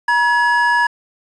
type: tone pair together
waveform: triangle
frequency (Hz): 957 / 1691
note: A#5 / G#6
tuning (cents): +45 / +31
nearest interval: minor seventh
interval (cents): 986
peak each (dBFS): -13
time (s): 0.08-0.87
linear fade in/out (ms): 5
effects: resampled to 22050 Hz + 7-bit